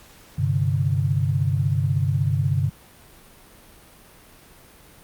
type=chord; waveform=sine; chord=G suspended fourth; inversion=none; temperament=just; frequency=98 / 130.67 / 147 Hz; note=G2 / C3 / D3; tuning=0 / -2 / +2 cents; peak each=-23 dBFS; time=0.38-2.7 s; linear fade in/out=10 ms; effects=pink hiss -49 dBFS RMS until 5.03 s + Opus 48 kbps